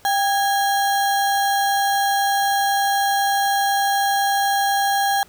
sine tone with sample-and-hold, 794 Hz, G5, 22 cents sharp, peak -16 dBFS, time 0.05-5.23 s, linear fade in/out 0 ms, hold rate 2450 Hz, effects pink hiss -51 dBFS RMS until 5.28 s

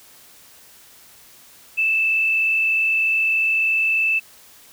sine tone with frequency modulation, 2637 Hz, E7, in tune, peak -16 dBFS, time 1.77-4.2 s, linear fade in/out 20 ms, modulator 43.2 Hz, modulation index 0.63, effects white hiss -48 dBFS RMS until 4.72 s

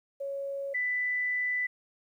sine tone pair in turn, 554.4 / 1989.4 Hz, C#5 / B6, 0 / +12 cents, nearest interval octave + minor seventh, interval 2212 cents, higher second, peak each -32 / -27 dBFS, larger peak second, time 0.2-0.74 / 0.74-1.67 s, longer second, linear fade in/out 10 ms, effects 11-bit

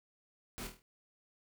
pink noise with echo, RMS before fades -44 dBFS, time 0.58-0.67 s, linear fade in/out 0 ms, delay 25 ms, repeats 6, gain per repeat -5 dB, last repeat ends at 0.82 s, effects none

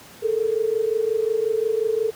sine tone pair together, 430 / 455.6 Hz, A4 / A#4, -40 / -40 cents, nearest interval minor second, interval 100 cents, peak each -22 dBFS, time 0.22-2.11 s, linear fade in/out 20 ms, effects pink hiss -45 dBFS RMS until 2.15 s + high-pass 100 Hz 12 dB/octave

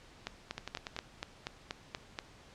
two click trains, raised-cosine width 0.2 ms, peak -19 / -21 dBFS, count 9 / 5, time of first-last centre 0.27-2.188 / 0.58-0.965 s, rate 4.17 / 10.4 Hz, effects pink hiss -57 dBFS RMS until 2.54 s + low-pass 6000 Hz 12 dB/octave

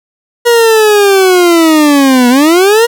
40% pulse linear two-way sweep, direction down then up, 480 to 240.3 to 480 Hz, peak -3 dBFS, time 0.45-2.87 s, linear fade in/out 20 ms, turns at 2.29 s, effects none

